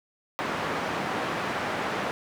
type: band-pass noise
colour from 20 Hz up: white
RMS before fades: -30 dBFS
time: 0.39-2.11 s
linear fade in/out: 0 ms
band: 130 to 1400 Hz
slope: 12 dB/octave
effects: none